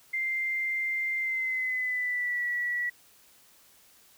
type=tone with pitch glide; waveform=sine; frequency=2093 to 1941.6 Hz; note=C7 to B6; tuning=0 to -30 cents; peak=-27 dBFS; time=0.13-2.9 s; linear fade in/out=10 ms; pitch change=-130 cents; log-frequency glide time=1.18-2.45 s; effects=white hiss -59 dBFS RMS until 4.17 s